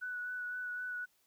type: tone with vibrato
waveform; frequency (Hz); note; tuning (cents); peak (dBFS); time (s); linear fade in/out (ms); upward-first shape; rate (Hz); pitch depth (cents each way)
sine; 1480; F#6; 0; -37; 0.01-1.06; 20; sine; 3.9; 17
effects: white hiss -73 dBFS RMS until 1.26 s